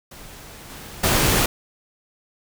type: noise with level steps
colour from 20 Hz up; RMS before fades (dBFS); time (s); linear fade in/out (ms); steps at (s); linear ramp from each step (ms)
pink; -41 / -38 / -18; 0.11-1.46; 5; 0.69 / 1.03; 10
effects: none